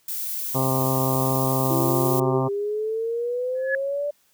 violet noise, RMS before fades -29 dBFS, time 0.08-2.2 s, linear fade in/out 5 ms
harmonic tone, 132 Hz, C3, 16 cents sharp, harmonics 1 / 2 / 3 / 4 / 5 / 6 / 7 / 8 / 9, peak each -24 / -27 / -29 / -30 / -31 / -32 / -32 / -33 / -34 dBFS, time 0.54-2.49 s, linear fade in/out 20 ms
sine exponential sweep, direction up, 329.6 to 587.3 Hz, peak -23 dBFS, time 1.7-4.11 s, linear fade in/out 10 ms
sine tone with exponential growth, 1700 Hz, G#6, 40 cents sharp, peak -18 dBFS, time 3.55-3.75 s, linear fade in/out 2 ms, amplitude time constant 42 ms
effects white hiss -63 dBFS RMS until 4.33 s

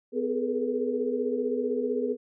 sine tone cluster, 251.9 / 415.9 / 431.5 / 481.5 Hz, B3 / G#4 / A4 / B4, +34 / +2 / -34 / -44 cents, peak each -31 dBFS, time 0.12-2.17 s, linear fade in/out 50 ms, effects none

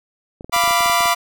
clicks, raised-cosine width 2 ms, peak -21 dBFS, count 12, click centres 0.409 / 0.445 / 0.496 / 0.563 / 0.638 / 0.677 / 0.709 / 0.807 / 0.86 / 0.898 / 1.007 / 1.057 s
sawtooth chord, B diminished, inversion second, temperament equal with one note detuned, 692.8 / 987.8 / 1174.7 Hz, F5 / B5 / D6, -14 / 0 / 0 cents, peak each -15 dBFS, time 0.52-1.15 s, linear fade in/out 20 ms
effects none

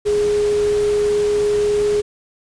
sine tone in noise, 415.3 Hz, G#4, in tune, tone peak -14 dBFS, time 0.05-2.02 s, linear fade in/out 20 ms, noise pink, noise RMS -31 dBFS, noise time 0.05-2.02 s, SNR +14 dB, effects resampled to 22050 Hz

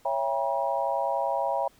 sine chord, C# diminished seventh, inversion none, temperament just, 554.4 / 665.2 / 798.3 / 957.9 Hz, C#5 / E5 / G5 / Bb5, 0 / +16 / +31 / +47 cents, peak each -30 dBFS, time 0.05-1.68 s, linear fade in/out 5 ms, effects pink hiss -60 dBFS RMS until 1.79 s

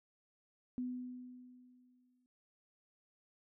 sine tone with exponential decay, 250 Hz, B3, 21 cents sharp, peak -35 dBFS, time 0.78-2.26 s, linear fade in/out 0 ms, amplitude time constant 320 ms, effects none

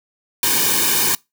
white noise with comb filter, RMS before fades -17 dBFS, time 0.43-1.15 s, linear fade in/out 2 ms, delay 1.5 ms, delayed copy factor -0.95, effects noise-tail reverb RT60 0.2 s tail -23 dB re dry

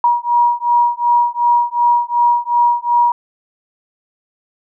sine beating tone pair, 955 / 957.7 Hz, A#5 / A#5, +42 / +46 cents, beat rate 2.7 Hz, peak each -14 / -14 dBFS, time 0.04-3.12 s, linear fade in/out 2 ms, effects none

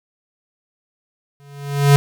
square tone with exponential growth, 141.9 Hz, C#3, 41 cents sharp, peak -6 dBFS, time 1.4-1.96 s, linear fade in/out 0 ms, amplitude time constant 120 ms, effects none

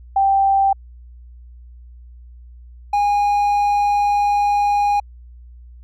sine / triangle tone pair in turn, 784 / 819.1 Hz, G5 / G#5, 0 / -24 cents, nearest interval minor second, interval 76 cents, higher second, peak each -12 dBFS, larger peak neither, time 0.16-0.73 / 2.93-5 s, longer second, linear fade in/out 5 ms, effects added 60 Hz sine -38 dBFS peak until 5.83 s

